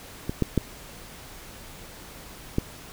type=clicks; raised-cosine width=3 ms; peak=-14 / -8 / -7 / -9 dBFS; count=4; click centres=0.295 / 0.423 / 0.577 / 2.584 s; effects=pink hiss -44 dBFS RMS until 2.92 s